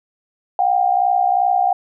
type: tone pair together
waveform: sine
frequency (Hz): 721.3 / 784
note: F#5 / G5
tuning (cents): -44 / 0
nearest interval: minor second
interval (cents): 144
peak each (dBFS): -16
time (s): 0.59-1.73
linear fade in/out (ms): 2
effects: none